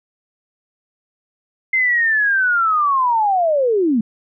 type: linear sweep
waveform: sine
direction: down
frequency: 2093 to 207.7 Hz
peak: -13 dBFS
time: 1.73-4.01 s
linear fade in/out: 5 ms
effects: none